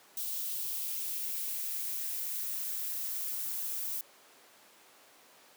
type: noise with high-pass filter sweep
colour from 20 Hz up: violet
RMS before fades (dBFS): -36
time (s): 0.17-4.01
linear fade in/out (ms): 2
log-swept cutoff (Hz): 3300 to 860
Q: 1.6
effects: pink hiss -58 dBFS RMS until 5.56 s + high-pass 400 Hz 12 dB/octave